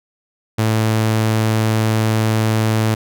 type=tone; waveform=sawtooth; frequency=110 Hz; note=A2; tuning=in tune; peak=-10 dBFS; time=0.58-2.95 s; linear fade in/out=10 ms; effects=none